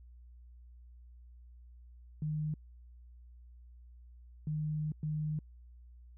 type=tone bursts at uneven times; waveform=sine; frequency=153.1 Hz; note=D#3; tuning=28 cents flat; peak=-32 dBFS; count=3; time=2.22-2.54 / 4.47-4.92 / 5.03-5.39 s; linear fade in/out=2 ms; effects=added 60 Hz sine -52 dBFS peak until 6.17 s